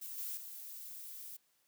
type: noise with level steps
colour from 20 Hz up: violet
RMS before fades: -45 / -41 / -48 dBFS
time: 0.01-1.37 s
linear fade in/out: 10 ms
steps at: 0.18 / 0.37 s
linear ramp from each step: 2 ms
effects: white hiss -75 dBFS RMS until 1.67 s + high-pass 100 Hz 12 dB/octave